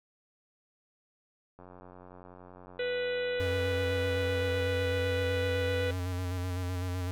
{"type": "click train", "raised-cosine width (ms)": 1, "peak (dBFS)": -36, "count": 276, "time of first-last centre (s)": [1.59, 4.622], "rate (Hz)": 90.7}
{"type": "harmonic tone", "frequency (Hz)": 493, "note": "B4", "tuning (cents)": -3, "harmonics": [1, 3, 4, 5, 6, 7, 8], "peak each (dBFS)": [-30, -40, -42, -44, -46, -47, -48], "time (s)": [2.79, 5.91], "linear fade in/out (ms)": 5}
{"type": "tone with vibrato", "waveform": "square", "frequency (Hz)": 90.5, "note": "F#2", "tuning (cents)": -38, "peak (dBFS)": -32, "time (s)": [3.4, 7.11], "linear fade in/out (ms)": 0, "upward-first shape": "square", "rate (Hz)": 7.9, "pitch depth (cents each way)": 27}
{"effects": []}